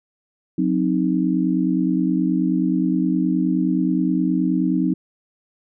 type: chord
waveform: sine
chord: C diminished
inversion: second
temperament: equal with one note detuned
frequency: 181.82 / 261.6 / 311.1 Hz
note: Gb3 / C4 / Eb4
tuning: -30 / 0 / 0 cents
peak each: -21 dBFS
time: 0.58-4.94 s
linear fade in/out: 5 ms
effects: none